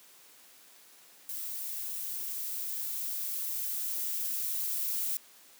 violet noise with level ramp, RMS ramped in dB -38 to -32 dBFS, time 1.29-5.17 s, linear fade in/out 0 ms, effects white hiss -57 dBFS RMS until 5.59 s + high-pass 200 Hz 12 dB/octave

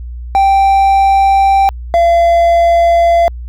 triangle tone pair in turn, 783 / 681.4 Hz, G5 / F5, -2 / -43 cents, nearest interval major second, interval 241 cents, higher first, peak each -4 dBFS, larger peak neither, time 0.35-1.69 / 1.94-3.28 s, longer neither, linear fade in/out 0 ms, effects added 60 Hz sine -22 dBFS peak until 3.48 s

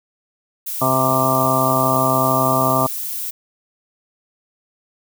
violet noise, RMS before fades -26 dBFS, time 0.66-3.31 s, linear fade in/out 10 ms
harmonic tone, 131.2 Hz, C3, 5 cents sharp, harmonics 1 / 2 / 3 / 4 / 5 / 6 / 7 / 8 / 9, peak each -23 / -23 / -29 / -28 / -20 / -28 / -24 / -27 / -19 dBFS, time 0.81-2.87 s, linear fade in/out 10 ms
effects none

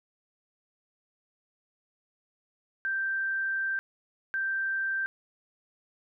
sine tone bursts at uneven times, 1568 Hz, G6, in tune, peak -27 dBFS, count 2, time 2.85-3.79 / 4.34-5.06 s, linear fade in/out 0 ms, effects none

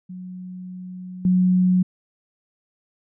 sine tone with level steps, 182.9 Hz, F#3, 20 cents flat, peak -32 / -14 dBFS, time 0.09-1.83 s, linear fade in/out 10 ms, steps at 1.25 s, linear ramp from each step 2 ms, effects none

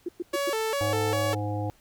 sine tone bursts, 349.2 Hz, F4, in tune, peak -27 dBFS, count 4, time 0.06-0.498 s, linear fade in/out 5 ms, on 27 ms, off 110 ms
sawtooth tone with vibrato, 498.9 Hz, B4, 17 cents sharp, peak -22 dBFS, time 0.33-1.35 s, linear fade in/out 10 ms, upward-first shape square, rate 2.5 Hz, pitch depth 210 cents each way
harmonic tone, 103.83 Hz, G#2, in tune, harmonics 1 / 3 / 5 / 7 / 8, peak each -29 / -34 / -36 / -37 / -38 dBFS, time 0.81-1.7 s, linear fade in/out 0 ms
effects pink hiss -61 dBFS RMS until 1.8 s

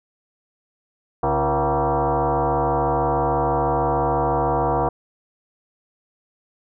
sine tone with frequency modulation, 139.4 Hz, C#3, 10 cents sharp, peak -17 dBFS, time 1.23-4.89 s, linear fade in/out 5 ms, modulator 205 Hz, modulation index 4.6, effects none

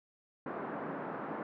pink band-pass noise, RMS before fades -40 dBFS, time 0.46-1.43 s, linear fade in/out 2 ms, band 190 to 1500 Hz, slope 24 dB/octave, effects none

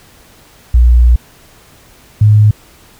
sine tone pair in turn, 60 / 105.92 Hz, B1 / G#2, -49 / +35 cents, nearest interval minor seventh, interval 984 cents, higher second, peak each -3 dBFS, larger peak neither, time 0.74-1.16 / 2.21-2.51 s, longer first, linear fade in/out 5 ms, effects pink hiss -43 dBFS RMS until 2.99 s

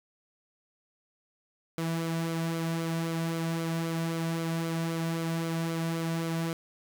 sawtooth tone with flanger, 164.81 Hz, E3, in tune, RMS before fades -31 dBFS, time 1.78-6.53 s, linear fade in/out 0 ms, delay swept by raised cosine 1.1 to 2.4 ms, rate 3.8 Hz, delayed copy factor -0.5, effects none

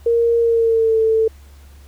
sine tone with pitch glide, 466.2 to 444.1 Hz, A#4 to A4, 0 to +16 cents, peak -12 dBFS, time 0.06-1.28 s, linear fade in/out 5 ms, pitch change -84 cents, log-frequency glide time 0.39-0.98 s, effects added 70 Hz sine -40 dBFS peak until 1.87 s + pink hiss -52 dBFS RMS until 1.87 s

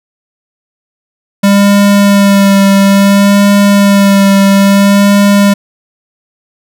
square tone with vibrato, 199.3 Hz, G3, 29 cents sharp, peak -4 dBFS, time 1.43-5.54 s, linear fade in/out 10 ms, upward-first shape sine, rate 0.59 Hz, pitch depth 21 cents each way, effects none

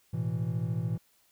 triangle chord, A suspended second, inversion none, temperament just, 110 / 123.75 / 165 Hz, A2 / B2 / E3, 0 / +4 / +2 cents, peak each -31 dBFS, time 0.13-0.98 s, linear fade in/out 10 ms, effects white hiss -67 dBFS RMS until 1.31 s

